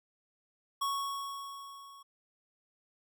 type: tone with level ramp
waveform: square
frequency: 1108.7 Hz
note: C#6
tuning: in tune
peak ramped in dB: -30 to -52 dBFS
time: 0.81-2.03 s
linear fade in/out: 10 ms
effects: none